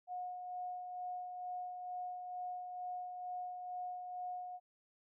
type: tone with tremolo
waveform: sine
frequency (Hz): 724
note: F#5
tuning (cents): -38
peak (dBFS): -39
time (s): 0.07-4.6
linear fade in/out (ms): 50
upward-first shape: sine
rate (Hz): 2.2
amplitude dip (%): 40
effects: none